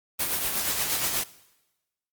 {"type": "noise with tremolo", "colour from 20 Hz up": "white", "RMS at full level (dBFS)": -25, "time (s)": [0.19, 1.24], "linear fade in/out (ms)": 10, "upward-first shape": "triangle", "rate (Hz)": 8.4, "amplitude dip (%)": 50, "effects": ["noise-tail reverb RT60 1.0 s tail -19 dB re dry", "Opus 32 kbps"]}